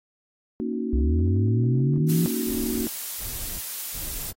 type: chord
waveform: sine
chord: D# minor seventh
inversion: second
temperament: equal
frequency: 233.1 / 277.2 / 311.1 / 370 Hz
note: A#3 / C#4 / D#4 / F#4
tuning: 0 / 0 / 0 / 0 cents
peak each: -28 / -32 / -33 / -32 dBFS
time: 0.6-2.87 s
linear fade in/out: 0 ms
type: linear sweep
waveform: sine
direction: up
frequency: 61.74 to 172.4 Hz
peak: -19 dBFS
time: 0.93-2.26 s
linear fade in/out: 0 ms
type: noise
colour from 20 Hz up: blue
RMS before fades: -32 dBFS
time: 2.08-4.32 s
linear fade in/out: 20 ms
type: noise bursts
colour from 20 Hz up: brown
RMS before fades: -38 dBFS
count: 3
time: 2.46-4.33 s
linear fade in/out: 10 ms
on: 390 ms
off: 350 ms
effects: AAC 48 kbps